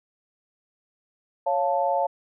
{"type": "chord", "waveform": "sine", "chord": "Db augmented", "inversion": "none", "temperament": "equal", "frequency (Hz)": [554.4, 698.5, 880], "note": ["Db5", "F5", "A5"], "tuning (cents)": [0, 0, 0], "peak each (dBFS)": -25, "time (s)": [1.46, 2.07], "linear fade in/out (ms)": 10, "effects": []}